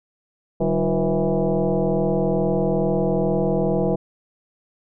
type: tone with frequency modulation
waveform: sine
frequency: 146.83 Hz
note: D3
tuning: in tune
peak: -17 dBFS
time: 0.6-3.96 s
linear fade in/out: 10 ms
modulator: 168 Hz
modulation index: 3.2
effects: none